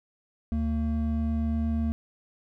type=tone pair together; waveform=triangle; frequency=75.64 / 227.1 Hz; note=D#2 / A#3; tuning=-48 / -45 cents; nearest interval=octave + perfect fifth; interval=1903 cents; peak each=-25 dBFS; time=0.52-1.92 s; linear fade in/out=0 ms; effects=none